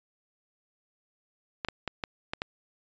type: clicks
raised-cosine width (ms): 0.3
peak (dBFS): -15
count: 6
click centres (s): 1.648 / 1.686 / 1.877 / 2.038 / 2.335 / 2.419
effects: resampled to 16000 Hz